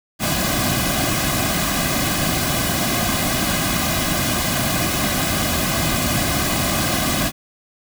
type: noise with comb filter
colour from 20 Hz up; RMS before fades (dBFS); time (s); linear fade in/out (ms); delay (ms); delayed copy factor
pink; -20; 0.19-7.32; 50; 2.2; -0.75
effects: none